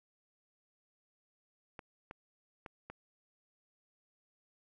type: clicks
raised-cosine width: 0.5 ms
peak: -30 dBFS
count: 4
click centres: 1.792 / 2.111 / 2.662 / 2.9 s
effects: none